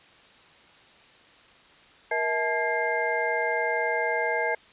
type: tone cluster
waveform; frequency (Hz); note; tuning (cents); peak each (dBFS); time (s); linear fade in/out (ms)
sine; 473.4 / 643 / 867 / 1625 / 2106; A#4 / E5 / A5 / G#6 / C7; +27 / -43 / -26 / -38 / +11; -30; 2.11-4.55; 5
effects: white hiss -54 dBFS RMS until 4.72 s + resampled to 8000 Hz